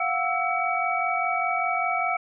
sine tone cluster, 699 / 744 / 1317 / 2271 Hz, F5 / F#5 / E6 / C#7, +1 / +9 / -2 / +41 cents, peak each -28 dBFS, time 0-2.17 s, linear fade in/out 5 ms, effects none

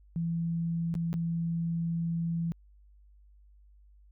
sine tone with dropouts, 167.2 Hz, E3, 25 cents sharp, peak -28 dBFS, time 0.16-2.52 s, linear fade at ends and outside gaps 0 ms, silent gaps 0.941-0.952 / 1.13-1.14 s, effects added 50 Hz sine -55 dBFS peak until 4.11 s

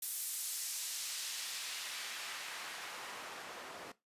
white noise with band-pass filter sweep, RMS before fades -43 dBFS, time 0.02-3.92 s, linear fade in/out 5 ms, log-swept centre 12000 to 550 Hz, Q 0.73, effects noise-tail reverb RT60 0.2 s tail -17 dB re dry + resampled to 32000 Hz

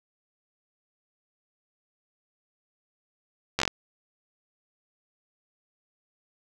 slowing click train, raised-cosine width 0.2 ms, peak -7 dBFS, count 6, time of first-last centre 3.59-3.678 s, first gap 12 ms, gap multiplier 1.19, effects none

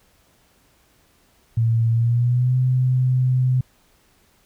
sine tone with pitch glide, 114.5 to 127.78 Hz, A#2 to C3, -31 to -41 cents, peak -15 dBFS, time 1.57-3.61 s, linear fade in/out 5 ms, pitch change +190 cents, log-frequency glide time 1.92-2.56 s, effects pink hiss -59 dBFS RMS until 4.45 s

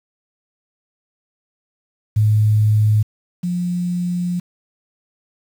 sine tone pair in turn, 107 / 177.12 Hz, A2 / F3, -48 / +25 cents, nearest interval major sixth, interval 873 cents, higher second, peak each -11 / -18 dBFS, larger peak first, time 2.16-3.03 / 3.43-4.4 s, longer second, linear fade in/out 10 ms, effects 7-bit

